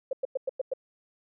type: tone bursts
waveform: sine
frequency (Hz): 530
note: C5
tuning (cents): +22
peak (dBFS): -25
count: 6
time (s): 0.11-0.736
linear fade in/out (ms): 5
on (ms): 21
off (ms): 100
effects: none